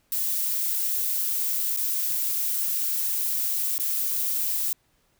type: noise with dropouts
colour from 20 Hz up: violet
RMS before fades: -26 dBFS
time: 0.12-4.73 s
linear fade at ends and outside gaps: 1 ms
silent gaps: 1.764-1.772 / 3.781-3.797 s
effects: pink hiss -67 dBFS RMS until 5.19 s

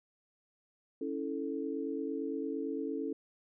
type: chord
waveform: sine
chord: A major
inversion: first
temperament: equal with one note detuned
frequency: 277.2 / 326 / 440 Hz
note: C#4 / E4 / A4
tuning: 0 / -19 / 0 cents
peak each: -37 / -39 / -38 dBFS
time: 1.01-3.13 s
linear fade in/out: 5 ms
effects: none

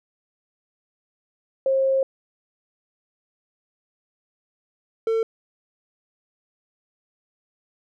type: tone pair in turn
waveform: sine / triangle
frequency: 535 / 449.9 Hz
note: C5 / A4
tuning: +38 / +39 cents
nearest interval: minor third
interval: 299 cents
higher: first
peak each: -17 dBFS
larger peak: neither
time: 1.66-2.03 / 5.07-5.23 s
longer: first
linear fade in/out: 2 ms
effects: none

